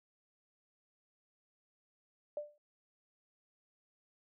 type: tone with exponential decay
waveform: sine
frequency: 592 Hz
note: D5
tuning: 14 cents sharp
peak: -33 dBFS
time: 2.37-2.58 s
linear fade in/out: 2 ms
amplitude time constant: 44 ms
effects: none